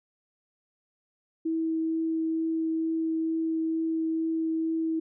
sine tone with vibrato, 323.4 Hz, E4, 33 cents flat, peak -25 dBFS, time 1.45-5 s, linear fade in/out 10 ms, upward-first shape triangle, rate 2.2 Hz, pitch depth 8 cents each way, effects none

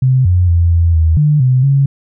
sine tone with pitch steps, 129.7 / 90 / 85.3 / 84.4 / 80.6 / 149.3 / 128.3 / 138.3 Hz, C3 / F#2 / F2 / E2 / E2 / D3 / C3 / C#3, -15 / -47 / -40 / +41 / -38 / +29 / -34 / -4 cents, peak -7 dBFS, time 0.02-1.86 s, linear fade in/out 5 ms, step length 230 ms, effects none

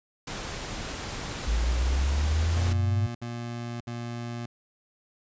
pink noise, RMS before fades -35 dBFS, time 0.27-2.73 s, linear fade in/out 5 ms
sine exponential sweep, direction up, 54.2 to 103.83 Hz, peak -22 dBFS, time 1.47-3.07 s, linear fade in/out 10 ms
25% pulse tone bursts, 118.7 Hz, A#2, 32 cents sharp, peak -29 dBFS, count 3, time 2.56-4.46 s, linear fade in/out 5 ms, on 590 ms, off 65 ms
effects resampled to 16000 Hz

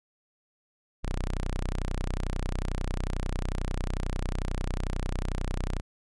sawtooth tone, 31.14 Hz, B0, 15 cents sharp, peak -24 dBFS, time 1.03-5.81 s, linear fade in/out 20 ms, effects resampled to 24000 Hz

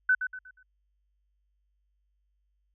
sine tone with echo, 1509 Hz, F#6, 34 cents sharp, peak -19 dBFS, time 0.09-0.15 s, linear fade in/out 5 ms, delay 120 ms, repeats 4, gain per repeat -9 dB, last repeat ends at 0.63 s, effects added 50 Hz sine -70 dBFS peak until 2.74 s

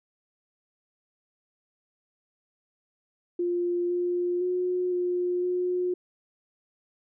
sine tone with pitch steps, 350.5 / 353.6 / 361.9 / 356.8 / 360.3 Hz, F4 / F4 / F#4 / F4 / F#4, +6 / +22 / -38 / +37 / -46 cents, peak -24 dBFS, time 3.39-5.94 s, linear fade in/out 5 ms, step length 510 ms, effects none

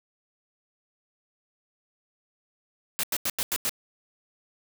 white noise bursts, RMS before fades -27 dBFS, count 6, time 2.99-3.694 s, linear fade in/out 0 ms, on 44 ms, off 88 ms, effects none

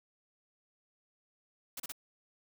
white noise bursts, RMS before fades -41 dBFS, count 3, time 1.77-1.921 s, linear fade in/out 5 ms, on 29 ms, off 32 ms, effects none

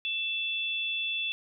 sine tone pair together, 2658 / 3447 Hz, E7 / A7, +14 / -36 cents, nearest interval perfect fourth, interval 450 cents, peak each -31 / -32 dBFS, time 0.05-1.32 s, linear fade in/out 0 ms, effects none

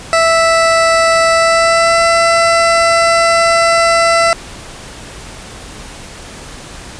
20% pulse tone with pitch glide, 659.3 to 670.4 Hz, E5 to E5, 0 to +29 cents, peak -3 dBFS, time 0.13-4.33 s, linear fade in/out 0 ms, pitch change +29 cents, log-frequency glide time 1.31-2.01 s, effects pink hiss -31 dBFS RMS until 6.99 s + resampled to 22050 Hz

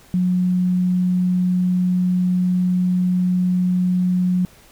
sine tone, 181.2 Hz, F#3, 36 cents flat, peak -15 dBFS, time 0.14-4.45 s, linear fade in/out 0 ms, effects pink hiss -49 dBFS RMS until 4.71 s

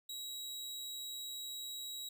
sawtooth tone, 3858 Hz, B7, 41 cents flat, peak -39 dBFS, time 0.09-2.09 s, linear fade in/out 5 ms, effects none

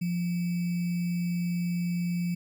sine tone with sample-and-hold, 174.61 Hz, F3, in tune, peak -26 dBFS, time 0.01-2.35 s, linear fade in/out 10 ms, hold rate 2450 Hz, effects none

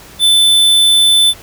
square tone, 3520 Hz, A7, in tune, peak -7 dBFS, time 0.19-1.34 s, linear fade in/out 50 ms, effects pink hiss -37 dBFS RMS until 1.42 s

